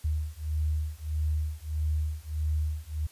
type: beating tone pair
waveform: sine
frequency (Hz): 76 / 77.6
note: D#2 / D#2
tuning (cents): -40 / -4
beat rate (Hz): 1.6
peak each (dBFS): -30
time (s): 0.04-3.07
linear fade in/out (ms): 10
effects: white hiss -56 dBFS RMS until 3.11 s + resampled to 32000 Hz